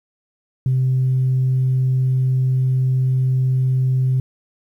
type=tone; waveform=sine; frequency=129.7 Hz; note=C3; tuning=15 cents flat; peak=-13 dBFS; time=0.66-4.2 s; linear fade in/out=2 ms; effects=tanh soft clip ceiling -11 dBFS + 9-bit